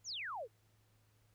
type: exponential sweep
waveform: sine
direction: down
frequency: 7300 to 404.4 Hz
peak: -40 dBFS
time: 0.04-0.48 s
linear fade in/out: 50 ms
effects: added 107 Hz sine -70 dBFS peak until 1.34 s + pink hiss -75 dBFS RMS until 1.34 s